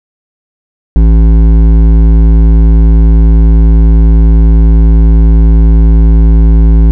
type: tone with hard clipping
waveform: triangle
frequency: 55 Hz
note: A1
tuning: in tune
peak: -3 dBFS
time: 0.96-6.91 s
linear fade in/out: 0 ms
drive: 15 dB
effects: none